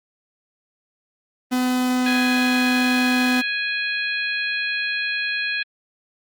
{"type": "tone", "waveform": "45% pulse", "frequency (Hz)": 252.2, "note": "B3", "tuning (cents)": 36, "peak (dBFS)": -18, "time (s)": [1.51, 3.42], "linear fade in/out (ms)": 20}
{"type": "harmonic tone", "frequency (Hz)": 830.6, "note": "G#5", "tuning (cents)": 0, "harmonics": [2, 3, 4, 5], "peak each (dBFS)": [-25, -25, -32, -31], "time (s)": [2.06, 5.63], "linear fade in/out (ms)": 5}
{"effects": ["Opus 24 kbps"]}